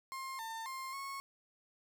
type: tone with pitch steps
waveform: 35% pulse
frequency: 1062 / 899 / 1058 / 1097 Hz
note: C6 / A5 / C6 / C#6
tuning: +25 / +37 / +19 / -18 cents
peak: -39 dBFS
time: 0.12-1.2 s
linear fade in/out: 0 ms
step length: 270 ms
effects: none